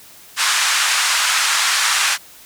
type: band-pass noise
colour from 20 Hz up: pink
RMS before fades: -17 dBFS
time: 0.36-2.18 s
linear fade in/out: 50 ms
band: 1100 to 9400 Hz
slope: 24 dB/octave
effects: white hiss -43 dBFS RMS until 2.45 s